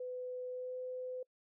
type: tone with pitch glide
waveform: sine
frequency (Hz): 502 to 507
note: B4 to B4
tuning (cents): +28 to +45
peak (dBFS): -39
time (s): 0-1.23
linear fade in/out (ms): 5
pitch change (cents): +17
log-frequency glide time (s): 0.49-0.77
effects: noise-tail reverb RT60 0.1 s tail -26 dB re dry